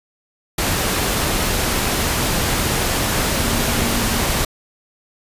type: tone in noise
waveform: sine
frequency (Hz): 233.1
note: A#3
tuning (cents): 0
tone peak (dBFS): -26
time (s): 3.37-4.21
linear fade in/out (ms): 5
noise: pink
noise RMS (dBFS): -19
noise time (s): 0.58-4.45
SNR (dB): -10
effects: resampled to 32000 Hz